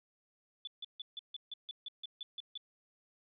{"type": "tone bursts", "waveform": "sine", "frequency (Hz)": 3473, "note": "A7", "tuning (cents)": -23, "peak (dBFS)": -40, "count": 12, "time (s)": [0.65, 2.576], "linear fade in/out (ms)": 2, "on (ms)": 23, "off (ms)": 150, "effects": []}